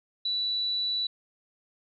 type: tone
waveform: sine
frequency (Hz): 3951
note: B7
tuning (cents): 0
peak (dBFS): -26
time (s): 0.25-1.07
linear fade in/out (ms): 5
effects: none